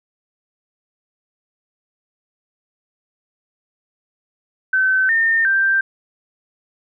sine tone with pitch steps, 1531 / 1818 / 1573 Hz, G6 / A#6 / G6, -41 / -44 / +6 cents, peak -13 dBFS, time 4.73-5.81 s, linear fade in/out 5 ms, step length 360 ms, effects none

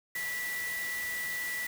sine tone in noise, 1961 Hz, B6, 13 cents flat, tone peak -33 dBFS, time 0.15-1.67 s, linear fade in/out 5 ms, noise white, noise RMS -41 dBFS, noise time 0.15-1.67 s, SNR +5 dB, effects none

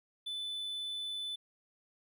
triangle tone, 3502 Hz, A7, 9 cents flat, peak -35 dBFS, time 0.26-1.36 s, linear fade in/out 10 ms, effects none

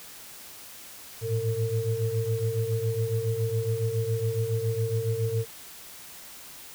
sine tone cluster, 108 / 115.2 / 453.7 Hz, A2 / A#2 / A#4, -32 / -20 / -47 cents, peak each -29 dBFS, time 1.21-5.46 s, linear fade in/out 50 ms, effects white hiss -45 dBFS RMS until 6.74 s

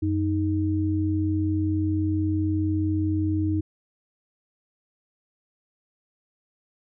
sine tone pair together, 92.9 / 312.2 Hz, F#2 / D#4, +7 / +6 cents, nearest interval octave + major sixth, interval 2099 cents, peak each -24 dBFS, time 0.02-3.61 s, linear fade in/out 10 ms, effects none

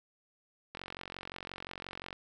click train, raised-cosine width 0.3 ms, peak -25 dBFS, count 64, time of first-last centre 0.75-2.129 s, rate 45.7 Hz, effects none

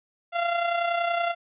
sawtooth tone with amplitude modulation, 688 Hz, F5, 26 cents flat, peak -17 dBFS, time 0.32-1.35 s, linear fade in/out 50 ms, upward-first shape sine, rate 30.6 Hz, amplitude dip 50%, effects resampled to 8000 Hz

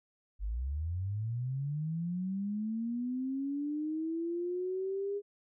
sine linear sweep, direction up, 46.41 to 409.4 Hz, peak -32 dBFS, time 0.39-5.22 s, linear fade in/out 50 ms, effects none

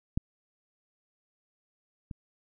clicks, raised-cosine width 5 ms, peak -15 / -26 dBFS, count 2, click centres 0.175 / 2.112 s, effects none

